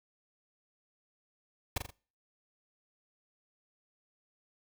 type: noise with echo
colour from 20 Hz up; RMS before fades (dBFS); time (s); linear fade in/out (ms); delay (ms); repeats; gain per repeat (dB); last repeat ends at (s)
pink; -31; 1.76-1.78; 5; 42; 3; -6; 1.906
effects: noise-tail reverb RT60 0.4 s tail -23 dB re dry